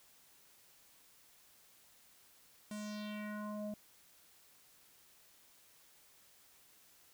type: tone with low-pass filter sweep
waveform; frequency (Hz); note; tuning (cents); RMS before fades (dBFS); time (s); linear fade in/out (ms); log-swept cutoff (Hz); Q
square; 210; G#3; +19; -43; 2.71-3.74; 2; 9900 to 500; 2.8
effects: white hiss -65 dBFS RMS until 7.13 s